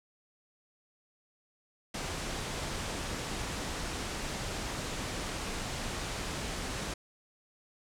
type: low-pass noise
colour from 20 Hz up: pink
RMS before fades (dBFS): -37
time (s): 1.94-6.94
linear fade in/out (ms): 5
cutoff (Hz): 9000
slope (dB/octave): 24
effects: none